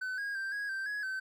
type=tone with pitch steps; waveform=triangle; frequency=1514 / 1636 / 1572 / 1653 / 1565 / 1674 / 1537 Hz; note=F#6 / G#6 / G6 / G#6 / G6 / G#6 / G6; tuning=+39 / -26 / +4 / -9 / -3 / +13 / -35 cents; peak=-32 dBFS; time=0.01-1.2 s; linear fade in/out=10 ms; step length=170 ms; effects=none